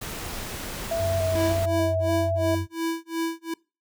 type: noise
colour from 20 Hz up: pink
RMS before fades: -34 dBFS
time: 0.01-1.66 s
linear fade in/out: 10 ms
type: tone with vibrato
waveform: sine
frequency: 657 Hz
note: E5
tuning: 6 cents flat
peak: -23 dBFS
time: 0.91-2.55 s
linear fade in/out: 5 ms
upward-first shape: square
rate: 1.7 Hz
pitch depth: 23 cents each way
type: tone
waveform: sine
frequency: 92.5 Hz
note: F#2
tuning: in tune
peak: -26 dBFS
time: 0.97-2.67 s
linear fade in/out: 50 ms
type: tone with tremolo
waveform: square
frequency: 329.6 Hz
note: E4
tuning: in tune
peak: -24 dBFS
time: 1.35-3.54 s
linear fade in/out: 5 ms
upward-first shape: sine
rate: 2.8 Hz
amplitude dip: 100%
effects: noise-tail reverb RT60 0.3 s tail -25 dB re dry